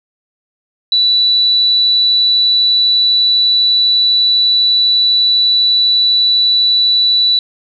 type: tone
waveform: sine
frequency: 3956 Hz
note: B7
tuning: 2 cents sharp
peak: -8 dBFS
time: 0.92-7.39 s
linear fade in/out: 2 ms
effects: none